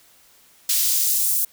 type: noise with high-pass filter sweep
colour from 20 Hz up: white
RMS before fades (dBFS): -20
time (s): 0.69-1.45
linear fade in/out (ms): 5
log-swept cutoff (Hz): 3500 to 9500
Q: 0.8
effects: white hiss -54 dBFS RMS until 1.52 s